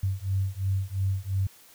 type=beating tone pair; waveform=sine; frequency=94.9 / 97.8 Hz; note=F#2 / G2; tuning=+44 / -4 cents; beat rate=2.9 Hz; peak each=-28 dBFS; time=0.03-1.47 s; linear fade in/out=5 ms; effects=white hiss -54 dBFS RMS until 1.74 s